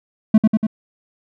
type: tone with echo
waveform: triangle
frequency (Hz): 217.5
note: A3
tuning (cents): -20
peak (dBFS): -4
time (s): 0.34-0.38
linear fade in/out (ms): 5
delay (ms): 96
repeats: 3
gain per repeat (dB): -3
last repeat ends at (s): 0.668
effects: none